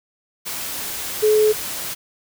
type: tone in noise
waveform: sine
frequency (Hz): 428.5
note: A4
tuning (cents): -46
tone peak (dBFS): -12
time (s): 1.22-1.53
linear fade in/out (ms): 20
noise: white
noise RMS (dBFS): -28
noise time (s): 0.45-1.95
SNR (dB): +13
effects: none